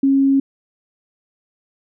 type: tone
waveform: sine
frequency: 272.9 Hz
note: C#4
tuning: 27 cents flat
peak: -11 dBFS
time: 0.03-0.4 s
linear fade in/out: 5 ms
effects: none